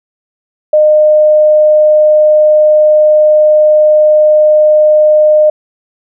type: tone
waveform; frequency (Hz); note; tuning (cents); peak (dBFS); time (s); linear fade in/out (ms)
sine; 610; D#5; -34; -3; 0.73-5.5; 5
effects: none